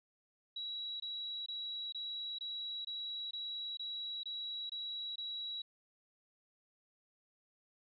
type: tone bursts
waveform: sine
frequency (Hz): 3890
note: B7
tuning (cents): -27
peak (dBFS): -39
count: 11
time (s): 0.56-5.62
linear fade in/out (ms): 5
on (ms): 440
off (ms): 22
effects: none